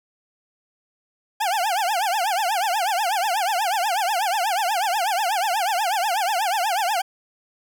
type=tone with vibrato; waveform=40% pulse; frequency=784 Hz; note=G5; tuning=in tune; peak=-19 dBFS; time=1.4-7.02 s; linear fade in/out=10 ms; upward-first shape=triangle; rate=8.2 Hz; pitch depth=270 cents each way; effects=none